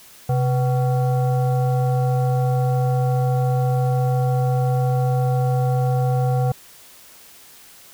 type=tone with frequency modulation; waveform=sine; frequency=130.4 Hz; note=C3; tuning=5 cents flat; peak=-16 dBFS; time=0.29-6.52 s; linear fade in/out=5 ms; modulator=625 Hz; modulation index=0.65; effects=white hiss -46 dBFS RMS until 7.93 s